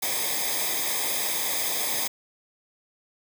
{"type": "noise with comb filter", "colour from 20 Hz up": "white", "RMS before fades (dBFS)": -27, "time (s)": [0.02, 2.08], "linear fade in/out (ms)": 10, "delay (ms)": 0.7, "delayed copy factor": -0.85, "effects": []}